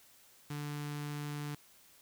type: tone with notch filter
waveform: sawtooth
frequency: 146.83 Hz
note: D3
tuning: in tune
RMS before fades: -40 dBFS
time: 0.5-1.55 s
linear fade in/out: 5 ms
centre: 570 Hz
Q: 1.6
effects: white hiss -62 dBFS RMS until 2.01 s